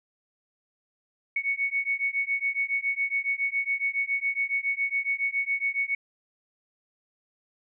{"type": "beating tone pair", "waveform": "sine", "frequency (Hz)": [2217, 2224.2], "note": ["C#7", "C#7"], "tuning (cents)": [0, 5], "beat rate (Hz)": 7.2, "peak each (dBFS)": -28, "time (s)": [1.36, 5.95], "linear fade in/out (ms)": 5, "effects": []}